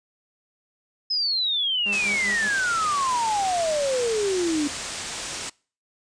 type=exponential sweep; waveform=sine; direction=down; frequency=5160 to 284.7 Hz; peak=-21 dBFS; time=1.1-4.68 s; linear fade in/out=10 ms
type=tone with tremolo; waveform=sawtooth; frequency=203.3 Hz; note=G#3; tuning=37 cents flat; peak=-28 dBFS; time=1.86-2.48 s; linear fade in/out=0 ms; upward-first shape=sine; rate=5.2 Hz; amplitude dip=85%
type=low-pass noise; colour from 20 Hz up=white; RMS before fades=-33 dBFS; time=1.92-5.5 s; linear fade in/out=10 ms; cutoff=8900 Hz; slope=48 dB/octave
effects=noise-tail reverb RT60 0.4 s tail -25 dB re dry + resampled to 22050 Hz